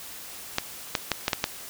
clicks, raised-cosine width 0.2 ms, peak -5 dBFS, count 6, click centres 0.584 / 0.952 / 1.117 / 1.281 / 1.332 / 1.441 s, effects white hiss -41 dBFS RMS until 1.69 s

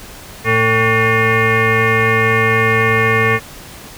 sine tone with frequency modulation, 1124 Hz, C#6, 24 cents sharp, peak -10 dBFS, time 0.44-3.4 s, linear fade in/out 50 ms, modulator 337 Hz, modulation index 3.5, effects pink hiss -35 dBFS RMS until 3.97 s

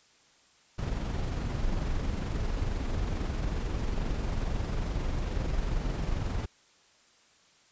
brown noise with amplitude modulation, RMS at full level -29 dBFS, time 0.78-6.46 s, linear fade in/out 10 ms, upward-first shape sine, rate 22.3 Hz, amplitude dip 35%, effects white hiss -62 dBFS RMS until 7.71 s + resampled to 16000 Hz

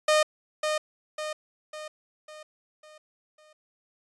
sawtooth tone with echo, 613 Hz, D#5, 26 cents flat, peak -15 dBFS, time 0.08-0.23 s, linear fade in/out 5 ms, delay 550 ms, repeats 6, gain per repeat -6 dB, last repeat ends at 3.53 s, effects resampled to 22050 Hz

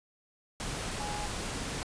sine tone in noise, 830.6 Hz, G#5, in tune, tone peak -38 dBFS, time 1-1.26 s, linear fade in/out 0 ms, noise pink, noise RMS -36 dBFS, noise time 0.6-1.83 s, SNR -5 dB, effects resampled to 22050 Hz

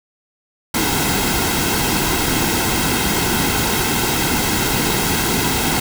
pink noise with comb filter, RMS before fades -18 dBFS, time 0.74-5.8 s, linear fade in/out 5 ms, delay 1.7 ms, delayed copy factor -0.6, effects none

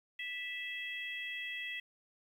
harmonic tone, 657 Hz, E5, 6 cents flat, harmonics 3 / 4 / 5, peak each -41 / -43 / -45 dBFS, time 0.19-1.8 s, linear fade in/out 5 ms, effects 11-bit

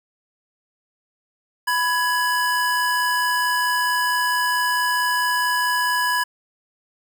square tone pair together, 991.5 / 1674 Hz, B5 / G#6, +7 / +13 cents, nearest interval major sixth, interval 906 cents, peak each -22 dBFS, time 1.67-6.24 s, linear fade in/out 10 ms, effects none

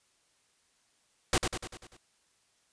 pink noise with echo, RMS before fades -25 dBFS, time 1.33-1.38 s, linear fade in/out 2 ms, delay 98 ms, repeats 6, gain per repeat -5 dB, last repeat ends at 1.968 s, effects white hiss -70 dBFS RMS until 2.72 s + resampled to 22050 Hz

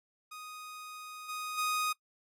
sawtooth tone with level steps, 1245 Hz, D#6, 1 cent sharp, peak -40 / -33 / -26 dBFS, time 0.31-1.93 s, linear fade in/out 10 ms, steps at 1.28 / 1.57 s, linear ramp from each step 20 ms, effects noise-tail reverb RT60 0.1 s tail -25 dB re dry + AAC 64 kbps

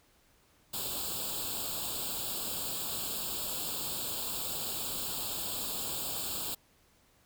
white noise with comb filter, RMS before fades -36 dBFS, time 0.73-6.55 s, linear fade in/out 10 ms, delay 0.25 ms, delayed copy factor +1, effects pink hiss -66 dBFS RMS until 7.25 s

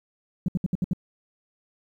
sine tone bursts, 180 Hz, F#3, 47 cents flat, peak -19 dBFS, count 6, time 0.46-0.933 s, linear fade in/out 2 ms, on 23 ms, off 67 ms, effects tanh soft clip ceiling -17 dBFS + 10-bit

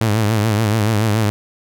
sawtooth tone with vibrato, 108 Hz, A2, 32 cents flat, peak -10 dBFS, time 0.01-1.3 s, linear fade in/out 0 ms, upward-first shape triangle, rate 7 Hz, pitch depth 110 cents each way, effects none

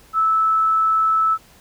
sine tone, 1309 Hz, E6, 13 cents flat, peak -14 dBFS, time 0.13-1.38 s, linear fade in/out 50 ms, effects pink hiss -50 dBFS RMS until 1.6 s

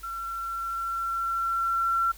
sine tone with level ramp, 1357 Hz, E6, 50 cents sharp, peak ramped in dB -32 to -21 dBFS, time 0.03-2.12 s, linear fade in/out 10 ms, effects added 50 Hz sine -47 dBFS peak until 2.17 s + white hiss -51 dBFS RMS until 2.17 s

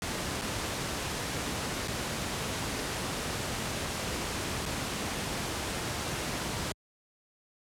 pink noise with dropouts, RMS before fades -33 dBFS, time 0.02-6.72 s, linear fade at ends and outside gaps 1 ms, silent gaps 0.413-0.418 / 1.876-1.881 / 4.655-4.66 s, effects high-pass 60 Hz 12 dB/octave + low-pass 10000 Hz 12 dB/octave

